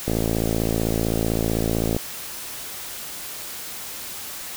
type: click train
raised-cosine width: 2 ms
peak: -9 dBFS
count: 106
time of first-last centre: 0.08-1.965 s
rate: 55.7 Hz
effects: white hiss -34 dBFS RMS until 4.56 s